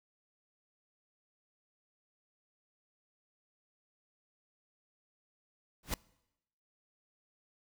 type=noise with exponential growth; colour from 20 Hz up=pink; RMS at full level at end=-29 dBFS; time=5.83-5.94 s; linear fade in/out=2 ms; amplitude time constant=23 ms; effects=noise-tail reverb RT60 0.9 s tail -24 dB re dry